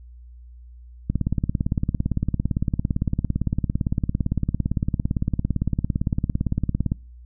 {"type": "click train", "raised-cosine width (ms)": 5, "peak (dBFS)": -9, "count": 104, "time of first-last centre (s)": [1.1, 6.919], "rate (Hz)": 17.7, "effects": ["noise-tail reverb RT60 0.4 s tail -26 dB re dry", "added 60 Hz sine -41 dBFS peak until 7.25 s"]}